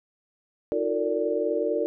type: tone cluster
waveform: sine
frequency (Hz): 316.7 / 360.8 / 452.1 / 472.1 / 581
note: D#4 / F#4 / A4 / A#4 / D5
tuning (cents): +31 / -44 / +47 / +22 / -19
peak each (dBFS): -31 / -30 / -27 / -35 / -28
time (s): 0.72-1.86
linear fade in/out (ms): 0
effects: none